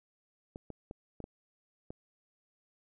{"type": "clicks", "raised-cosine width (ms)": 2, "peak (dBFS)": -29, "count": 6, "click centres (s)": [0.559, 0.703, 0.911, 1.203, 1.241, 1.905], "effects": []}